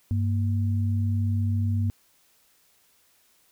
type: tone pair together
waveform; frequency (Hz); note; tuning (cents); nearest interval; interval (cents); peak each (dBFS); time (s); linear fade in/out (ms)
sine; 98.3 / 233.5; G2 / A#3; +5 / +3; octave + minor third; 1498; -22 / -31; 0.11-1.9; 0
effects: white hiss -63 dBFS RMS until 3.51 s